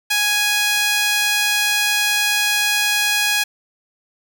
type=tone with high-pass filter; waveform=sawtooth; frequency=830.6 Hz; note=G#5; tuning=in tune; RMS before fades=-18 dBFS; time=0.1-3.44 s; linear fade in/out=10 ms; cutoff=2100 Hz; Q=1.1; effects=none